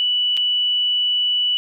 sine tone with dropouts, 2960 Hz, F#7, in tune, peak -16 dBFS, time 0-1.57 s, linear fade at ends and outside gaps 0 ms, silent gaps 0.368-0.374 s, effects none

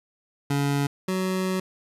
25% pulse tone pair in turn, 141.6 / 186.9 Hz, C#3 / F#3, +37 / +18 cents, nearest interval perfect fourth, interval 481 cents, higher second, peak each -18 / -20 dBFS, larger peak first, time 0.5-0.87 / 1.08-1.6 s, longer second, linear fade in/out 5 ms, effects resampled to 32000 Hz

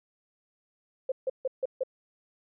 sine tone bursts, 523.3 Hz, C5, in tune, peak -25 dBFS, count 5, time 1.09-1.835 s, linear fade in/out 5 ms, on 29 ms, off 150 ms, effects none

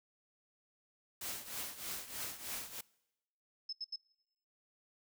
white noise with tremolo, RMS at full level -40 dBFS, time 1.21-2.81 s, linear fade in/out 5 ms, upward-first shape triangle, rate 3.2 Hz, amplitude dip 80%
sine tone bursts, 5210 Hz, E8, 21 cents flat, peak -38 dBFS, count 3, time 3.69-3.96 s, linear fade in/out 5 ms, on 38 ms, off 78 ms
effects noise-tail reverb RT60 0.9 s tail -23 dB re dry

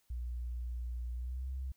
sine tone with pitch glide, 60.2 to 65.65 Hz, B1 to C2, -44 to +6 cents, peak -36 dBFS, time 0.1-1.72 s, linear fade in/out 5 ms, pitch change +150 cents, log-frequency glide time 1.15-1.5 s, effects white hiss -74 dBFS RMS until 1.76 s

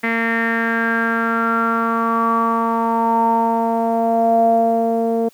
sawtooth tone with low-pass filter sweep, 228.8 Hz, A#3, 32 cents flat, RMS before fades -17 dBFS, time 0.03-5.29 s, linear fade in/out 10 ms, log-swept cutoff 2000 to 560 Hz, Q 8.6, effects white hiss -52 dBFS RMS until 5.33 s + high-pass 150 Hz 12 dB/octave

